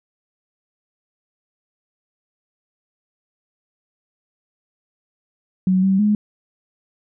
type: tone with pitch steps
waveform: sine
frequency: 186.4 / 192.3 / 209.5 Hz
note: F#3 / G3 / G#3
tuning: +13 / -33 / +15 cents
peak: -13 dBFS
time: 5.67-6.15 s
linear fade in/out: 2 ms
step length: 160 ms
effects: none